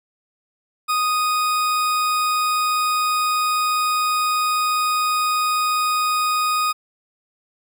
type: tone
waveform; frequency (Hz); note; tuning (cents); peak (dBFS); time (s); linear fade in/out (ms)
40% pulse; 1243; D#6; -2; -17; 0.88-6.73; 20
effects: none